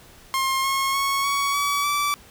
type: tone with pitch steps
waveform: sawtooth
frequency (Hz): 1066 / 1084 / 1102.3 / 1120.9 / 1139.9 / 1159.1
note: C6 / C#6 / C#6 / C#6 / C#6 / D6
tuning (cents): +32 / -39 / -10 / +19 / +48 / -23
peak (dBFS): -17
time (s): 0.34-2.14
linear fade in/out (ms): 0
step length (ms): 300
effects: pink hiss -49 dBFS RMS until 2.3 s